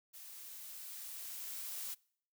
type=noise with level ramp; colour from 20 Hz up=blue; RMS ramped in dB=-52 to -42 dBFS; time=0.13-1.95 s; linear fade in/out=20 ms; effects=noise-tail reverb RT60 0.6 s tail -25 dB re dry